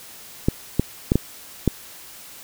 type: clicks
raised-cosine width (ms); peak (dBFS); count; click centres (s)
3; -3; 5; 0.485 / 0.796 / 1.119 / 1.156 / 1.677
effects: white hiss -42 dBFS RMS until 2.43 s